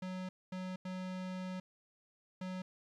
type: tone bursts at uneven times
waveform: square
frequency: 185 Hz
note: F#3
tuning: in tune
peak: -40 dBFS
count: 4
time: 0.02-0.29 / 0.52-0.76 / 0.85-1.6 / 2.41-2.62 s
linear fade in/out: 5 ms
effects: low-pass 5000 Hz 12 dB/octave + 13-bit